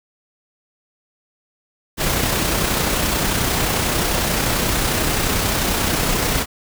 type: noise with amplitude modulation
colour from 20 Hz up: pink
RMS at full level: -18 dBFS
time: 1.97-6.46 s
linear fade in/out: 50 ms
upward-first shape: sine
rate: 31.3 Hz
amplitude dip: 30%
effects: none